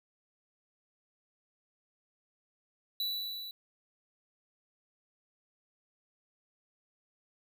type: tone with level ramp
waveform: square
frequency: 3951 Hz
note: B7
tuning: in tune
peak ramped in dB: -31 to -42 dBFS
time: 3-3.51 s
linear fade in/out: 2 ms
effects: none